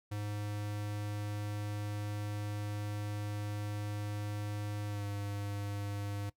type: tone with pitch glide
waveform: square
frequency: 103.9 to 101.59 Hz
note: G#2 to G#2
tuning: +1 to -38 cents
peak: -37 dBFS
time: 0.11-6.3 s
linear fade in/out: 10 ms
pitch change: -39 cents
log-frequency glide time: 4.87-5.05 s
effects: noise-tail reverb RT60 0.1 s tail -19 dB re dry